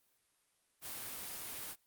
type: noise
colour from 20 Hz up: white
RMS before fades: -44 dBFS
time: 0.81-1.76 s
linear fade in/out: 50 ms
effects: white hiss -75 dBFS RMS until 1.86 s + Opus 32 kbps